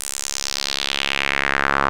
sawtooth tone with band-pass filter sweep, 69.3 Hz, C#2, in tune, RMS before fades -22 dBFS, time 0-1.89 s, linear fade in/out 0 ms, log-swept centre 9100 to 1200 Hz, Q 2.5, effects none

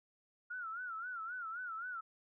sine tone with vibrato, 1400 Hz, F6, 4 cents sharp, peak -40 dBFS, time 0.5-2.01 s, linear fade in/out 10 ms, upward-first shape sine, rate 3.8 Hz, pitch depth 130 cents each way, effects none

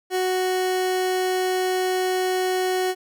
30% pulse tone, 370 Hz, F#4, in tune, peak -18 dBFS, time 0.1-2.95 s, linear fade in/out 50 ms, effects none

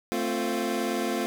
25% pulse chord, F major, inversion first, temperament equal with one note detuned, 222.8 / 261.6 / 349.2 Hz, A3 / C4 / F4, +22 / 0 / 0 cents, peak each -27 / -28 / -26 dBFS, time 0.12-1.26 s, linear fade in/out 0 ms, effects none

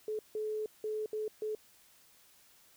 sine tone bursts at uneven times, 429.9 Hz, A4, 40 cents flat, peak -33 dBFS, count 5, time 0.08-0.19 / 0.35-0.66 / 0.84-1.06 / 1.13-1.28 / 1.42-1.55 s, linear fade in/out 2 ms, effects white hiss -63 dBFS RMS until 2.76 s

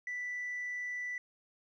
triangle tone with tanh clipping, 1975.5 Hz, B6, in tune, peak -36 dBFS, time 0.07-1.18 s, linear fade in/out 2 ms, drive 5 dB, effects none

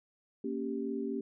sine chord, G diminished, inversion first, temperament equal, 233.1 / 277.2 / 392 Hz, Bb3 / Db4 / G4, 0 / 0 / 0 cents, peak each -37 / -37 / -37 dBFS, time 0.44-1.21 s, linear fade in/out 5 ms, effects none

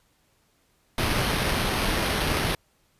pink noise with sample-and-hold, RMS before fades -25 dBFS, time 0.98-2.55 s, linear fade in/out 2 ms, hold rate 7350 Hz, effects pink hiss -66 dBFS RMS until 2.99 s + resampled to 32000 Hz

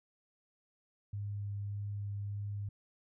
sine tone with vibrato, 101.7 Hz, G#2, 36 cents flat, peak -36 dBFS, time 1.13-2.69 s, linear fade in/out 5 ms, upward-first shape sine, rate 1.7 Hz, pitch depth 8 cents each way, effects none

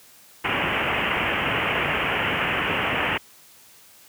white low-pass noise, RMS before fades -24 dBFS, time 0.44-3.18 s, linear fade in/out 10 ms, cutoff 3000 Hz, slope 96 dB/octave, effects white hiss -51 dBFS RMS until 4.08 s + high-pass 60 Hz 12 dB/octave

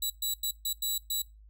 15% pulse tone bursts at uneven times, 3921 Hz, B7, 13 cents flat, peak -22 dBFS, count 6, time 0.02-0.1 / 0.22-0.34 / 0.43-0.51 / 0.65-0.73 / 0.82-0.98 / 1.1-1.22 s, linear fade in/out 5 ms, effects noise-tail reverb RT60 0.2 s tail -19 dB re dry + added 52 Hz sine -51 dBFS peak until 1.49 s

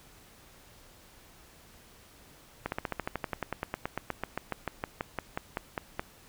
slowing click train, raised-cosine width 0.5 ms, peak -16 dBFS, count 28, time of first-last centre 2.66-5.995 s, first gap 61 ms, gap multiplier 1.05, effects pink hiss -56 dBFS RMS until 6.28 s

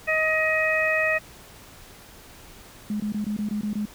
harmonic tone, 630 Hz, D#5, 21 cents sharp, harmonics 1 / 2 / 3 / 4, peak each -25 / -32 / -23 / -26 dBFS, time 0.07-1.19 s, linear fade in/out 20 ms
sine tone bursts, 209.7 Hz, G#3, 17 cents sharp, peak -24 dBFS, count 8, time 2.9-3.854 s, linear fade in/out 2 ms, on 100 ms, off 22 ms
effects pink hiss -47 dBFS RMS until 3.94 s

